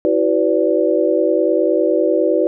sine tone cluster, 327.3 / 377.1 / 501 / 580 Hz, E4 / F#4 / B4 / D5, -12 / +33 / +25 / -22 cents, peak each -18 dBFS, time 0.05-2.47 s, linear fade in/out 0 ms, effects none

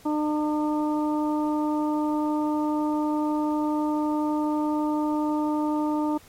harmonic tone, 302 Hz, D4, 48 cents sharp, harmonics 1 / 2 / 3 / 4, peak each -23 / -33 / -30 / -37 dBFS, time 0.05-6.18 s, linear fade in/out 10 ms, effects pink hiss -52 dBFS RMS until 6.28 s + MP3 64 kbps

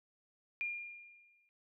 sine tone with exponential decay, 2408 Hz, D7, 43 cents sharp, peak -33 dBFS, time 0.61-1.49 s, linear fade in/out 0 ms, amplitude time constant 190 ms, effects none

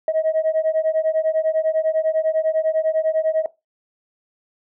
sine beating tone pair, 630 / 640 Hz, D#5 / D#5, +21 / +49 cents, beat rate 10 Hz, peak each -19 dBFS, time 0.08-3.46 s, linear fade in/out 2 ms, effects noise-tail reverb RT60 0.2 s tail -18 dB re dry + tanh soft clip ceiling -12 dBFS

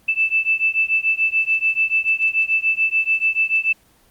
sine beating tone pair, 2637 / 2643.9 Hz, E7 / E7, 0 / +5 cents, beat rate 6.9 Hz, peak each -19 dBFS, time 0.08-3.73 s, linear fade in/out 10 ms, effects pink hiss -55 dBFS RMS until 4.1 s + Opus 24 kbps

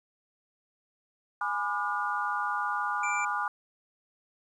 sine chord, G# diminished seventh, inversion none, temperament just, 830.6 / 996.7 / 1196.1 / 1435.3 Hz, G#5 / B5 / D6 / F6, 0 / +16 / +31 / +47 cents, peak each -34 / -35 / -32 / -33 dBFS, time 1.41-3.48 s, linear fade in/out 2 ms
square tone, 2349 Hz, D7, in tune, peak -32 dBFS, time 3.03-3.25 s, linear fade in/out 5 ms
effects resampled to 22050 Hz + 10-bit

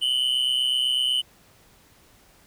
triangle tone pair together, 2938 / 3066 Hz, F#7 / G7, -13 / -39 cents, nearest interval minor second, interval 74 cents, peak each -22 dBFS, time 0.01-1.22 s, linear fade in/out 20 ms, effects pink hiss -56 dBFS RMS until 2.46 s

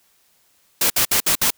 white noise bursts, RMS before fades -17 dBFS, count 5, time 0.81-1.505 s, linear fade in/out 5 ms, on 91 ms, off 60 ms, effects white hiss -60 dBFS RMS until 1.57 s

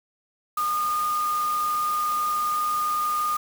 sine tone in noise, 1221 Hz, D#6, 33 cents flat, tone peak -22 dBFS, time 0.57-3.37 s, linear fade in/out 5 ms, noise white, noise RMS -37 dBFS, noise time 0.57-3.37 s, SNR +12 dB, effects none

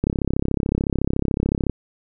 click train, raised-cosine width 3 ms, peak -7 dBFS, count 57, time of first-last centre 0.04-1.697 s, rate 33.8 Hz, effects none

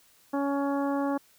harmonic tone, 280 Hz, C#4, 18 cents sharp, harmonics 1 / 2 / 3 / 4 / 5 / 6, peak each -27 / -32 / -34 / -37 / -43 / -46 dBFS, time 0.33-1.18 s, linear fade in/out 10 ms, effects white hiss -61 dBFS RMS until 1.38 s

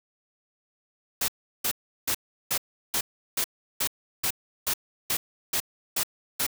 white noise bursts, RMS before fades -26 dBFS, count 13, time 1.21-6.466 s, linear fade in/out 5 ms, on 72 ms, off 360 ms, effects none

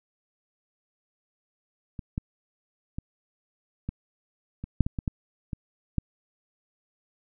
clicks, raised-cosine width 5 ms, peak -23 / -16 / -20 / -18 / -22 / -6 / -15 / -17 / -14 / -19 / -12 dBFS, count 11, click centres 1.992 / 2.179 / 2.985 / 3.89 / 4.64 / 4.807 / 4.865 / 4.988 / 5.078 / 5.532 / 5.983 s, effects none

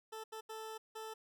20% pulse tone bursts at uneven times, 440 Hz, A4, in tune, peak -39 dBFS, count 4, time 0.12-0.24 / 0.32-0.41 / 0.49-0.78 / 0.95-1.14 s, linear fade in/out 10 ms, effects none

